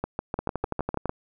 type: two click trains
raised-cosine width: 1 ms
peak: -13 / -13 dBFS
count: 8 / 9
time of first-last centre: 0.04-1.094 / 0.39-1.057 s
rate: 6.64 / 12 Hz
effects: none